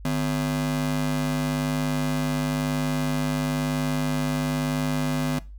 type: ring-modulated tone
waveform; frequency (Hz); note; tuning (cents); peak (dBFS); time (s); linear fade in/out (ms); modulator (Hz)
45% pulse; 203.3; G#3; -37; -20; 0.05-5.39; 2; 50.5
effects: noise-tail reverb RT60 0.3 s tail -19 dB re dry + added 50 Hz sine -38 dBFS peak until 5.58 s